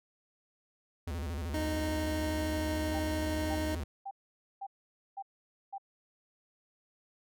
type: tone with vibrato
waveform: square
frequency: 77.78 Hz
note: D#2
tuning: in tune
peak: -35 dBFS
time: 1.07-3.84 s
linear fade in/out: 5 ms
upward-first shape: square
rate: 13 Hz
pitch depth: 170 cents each way
type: tone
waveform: 25% pulse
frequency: 309.2 Hz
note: D#4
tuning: 11 cents flat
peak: -29 dBFS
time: 1.54-3.75 s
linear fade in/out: 2 ms
type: tone bursts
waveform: sine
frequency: 787 Hz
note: G5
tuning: 7 cents sharp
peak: -37 dBFS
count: 6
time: 2.94-5.782 s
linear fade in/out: 10 ms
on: 57 ms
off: 500 ms
effects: none